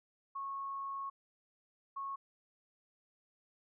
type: tone bursts at uneven times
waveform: sine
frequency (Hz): 1098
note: C#6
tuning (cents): -17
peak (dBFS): -38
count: 2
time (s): 0.35-1.1 / 1.96-2.16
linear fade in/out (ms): 10
effects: none